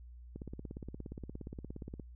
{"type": "click train", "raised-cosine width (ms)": 3, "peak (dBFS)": -30, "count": 29, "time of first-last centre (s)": [0.36, 1.997], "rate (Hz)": 17.1, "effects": ["added 60 Hz sine -49 dBFS peak until 2.15 s"]}